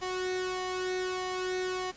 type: tone with flanger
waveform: sawtooth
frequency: 368.8 Hz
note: F#4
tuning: 6 cents flat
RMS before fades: -33 dBFS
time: 0.01-1.92 s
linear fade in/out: 20 ms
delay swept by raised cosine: 1.7 to 2.22 ms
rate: 1.6 Hz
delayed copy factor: +0.6
effects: pink hiss -53 dBFS RMS until 1.96 s + resampled to 16000 Hz